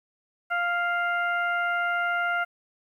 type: harmonic tone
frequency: 698.5 Hz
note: F5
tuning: in tune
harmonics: 1 / 2 / 3 / 4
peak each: -29 / -25 / -34 / -41 dBFS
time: 0.5-2.45 s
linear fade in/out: 20 ms
effects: 10-bit